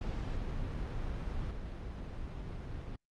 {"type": "noise with level steps", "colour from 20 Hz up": "brown", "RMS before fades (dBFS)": [-37, -41], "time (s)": [0.01, 2.96], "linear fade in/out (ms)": 5, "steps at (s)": 1.51, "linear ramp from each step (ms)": 2, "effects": ["low-pass 5000 Hz 12 dB/octave", "Opus 48 kbps"]}